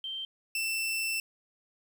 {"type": "tone pair in turn", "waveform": ["sine", "sawtooth"], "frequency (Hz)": [3136, 2672], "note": ["G7", "E7"], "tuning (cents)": [0, 23], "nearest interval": "minor third", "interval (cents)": 277, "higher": "first", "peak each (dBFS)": [-34, -26], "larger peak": "second", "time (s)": [[0.04, 0.25], [0.55, 1.2]], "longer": "second", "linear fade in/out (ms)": 2, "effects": ["11-bit"]}